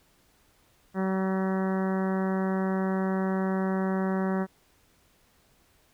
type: harmonic tone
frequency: 190 Hz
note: F#3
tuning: 46 cents sharp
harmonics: 1 / 2 / 3 / 4 / 5 / 6 / 7 / 8 / 9 / 10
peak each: -26 / -32 / -36 / -38 / -40 / -42 / -43 / -44 / -45 / -46 dBFS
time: 0.94-4.47 s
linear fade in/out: 50 ms
effects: pink hiss -64 dBFS RMS until 5.93 s